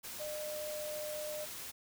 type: tone in noise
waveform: sine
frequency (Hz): 605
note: D#5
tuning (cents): -49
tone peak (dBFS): -39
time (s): 0.19-1.46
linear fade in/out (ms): 20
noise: white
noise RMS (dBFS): -45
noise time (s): 0.03-1.72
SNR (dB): +3
effects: none

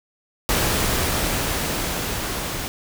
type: noise with level ramp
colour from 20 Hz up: pink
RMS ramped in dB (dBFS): -20 to -28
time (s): 0.49-2.68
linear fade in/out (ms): 0
effects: none

